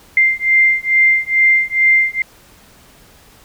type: beating tone pair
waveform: sine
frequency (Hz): 2093 / 2095.3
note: C7 / C7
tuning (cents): 0 / +2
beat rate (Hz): 2.3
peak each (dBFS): -13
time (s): 0.17-2.22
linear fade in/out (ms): 2
effects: pink hiss -46 dBFS RMS until 3.44 s